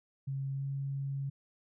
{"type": "tone with pitch glide", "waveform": "sine", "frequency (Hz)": [136.3, 137.88], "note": ["C#3", "C#3"], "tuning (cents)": [-29, -9], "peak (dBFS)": -33, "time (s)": [0.27, 1.3], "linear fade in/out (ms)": 10, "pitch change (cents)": 20, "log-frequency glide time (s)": [0.54, 0.64], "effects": []}